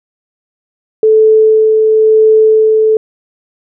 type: tone with tremolo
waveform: sine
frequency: 436.7 Hz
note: A4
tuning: 13 cents flat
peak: -3 dBFS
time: 1.03-2.97 s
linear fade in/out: 2 ms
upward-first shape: sine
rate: 0.98 Hz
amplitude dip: 25%
effects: none